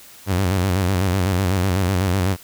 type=tone with vibrato; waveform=sawtooth; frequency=93.4 Hz; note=F#2; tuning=17 cents sharp; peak=-13 dBFS; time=0.26-2.37 s; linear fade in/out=50 ms; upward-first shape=square; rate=8 Hz; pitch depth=82 cents each way; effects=white hiss -44 dBFS RMS until 2.43 s